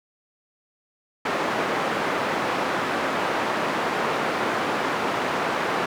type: band-pass noise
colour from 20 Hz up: white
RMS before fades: -25 dBFS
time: 1.25-5.86 s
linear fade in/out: 5 ms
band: 210 to 1300 Hz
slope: 12 dB/octave
effects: none